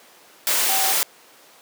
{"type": "tone in noise", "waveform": "sine", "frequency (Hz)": 770, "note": "G5", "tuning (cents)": -31, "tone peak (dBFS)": -25, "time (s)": [0.69, 0.92], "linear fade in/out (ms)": 0, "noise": "white", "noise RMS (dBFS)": -20, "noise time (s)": [0.47, 1.03], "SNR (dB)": -8, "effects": ["pink hiss -49 dBFS RMS until 1.61 s", "high-pass 400 Hz 12 dB/octave"]}